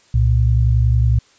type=tone pair together; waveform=sine; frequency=65.61 / 116.54 Hz; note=C2 / A#2; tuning=+5 / 0 cents; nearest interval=minor seventh; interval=995 cents; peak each=-14 dBFS; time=0.14-1.19 s; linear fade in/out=5 ms; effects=white hiss -53 dBFS RMS until 1.38 s + resampled to 16000 Hz